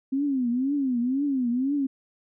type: tone with vibrato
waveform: sine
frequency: 261.6 Hz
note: C4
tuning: in tune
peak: -22 dBFS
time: 0.12-1.87 s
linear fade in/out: 10 ms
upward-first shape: triangle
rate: 2 Hz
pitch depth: 200 cents each way
effects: none